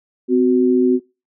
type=tone pair together; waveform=sine; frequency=255.9 / 370 Hz; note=C4 / F#4; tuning=-38 / 0 cents; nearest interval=tritone; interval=638 cents; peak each=-14 dBFS; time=0.28-1 s; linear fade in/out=50 ms; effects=noise-tail reverb RT60 0.3 s tail -24 dB re dry